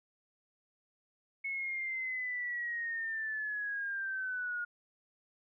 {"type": "linear sweep", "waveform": "sine", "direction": "down", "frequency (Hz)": [2198, 1428], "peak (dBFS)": -34, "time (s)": [1.44, 4.65], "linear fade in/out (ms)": 10, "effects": []}